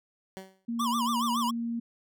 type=tone with exponential decay; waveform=15% pulse; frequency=190.3 Hz; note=F#3; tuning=49 cents sharp; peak=-30 dBFS; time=0.37-0.65 s; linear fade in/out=0 ms; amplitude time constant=59 ms
type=tone; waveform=sine; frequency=233.1 Hz; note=A#3; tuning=in tune; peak=-29 dBFS; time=0.68-1.8 s; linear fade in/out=10 ms
type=tone with vibrato; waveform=square; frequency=1066 Hz; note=C6; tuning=32 cents sharp; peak=-28 dBFS; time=0.79-1.51 s; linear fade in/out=10 ms; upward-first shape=sine; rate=7.1 Hz; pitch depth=200 cents each way
effects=none